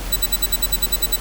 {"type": "tone bursts", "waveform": "10% pulse", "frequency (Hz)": 3955, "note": "B7", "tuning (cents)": 2, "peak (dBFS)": -6, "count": 11, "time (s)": [0.12, 1.163], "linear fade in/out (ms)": 10, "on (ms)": 43, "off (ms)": 57, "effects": ["added 42 Hz sine -27 dBFS peak until 1.2 s", "pink hiss -32 dBFS RMS until 1.2 s"]}